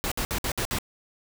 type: noise bursts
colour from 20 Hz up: pink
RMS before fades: -28 dBFS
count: 6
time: 0.04-0.786 s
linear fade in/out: 0 ms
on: 76 ms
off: 58 ms
effects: none